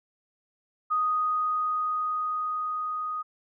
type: tone with level ramp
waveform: sine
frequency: 1244.5 Hz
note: D#6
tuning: in tune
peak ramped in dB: -22 to -29 dBFS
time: 0.9-3.23 s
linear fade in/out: 20 ms
effects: none